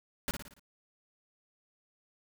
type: noise with echo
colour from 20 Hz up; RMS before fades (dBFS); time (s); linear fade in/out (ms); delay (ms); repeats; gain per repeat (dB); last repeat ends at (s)
pink; -33; 0.28-0.31; 0; 57; 5; -6; 0.595
effects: none